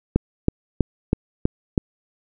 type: click train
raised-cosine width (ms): 3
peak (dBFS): -3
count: 6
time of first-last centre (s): 0.16-1.778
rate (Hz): 3.09
effects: none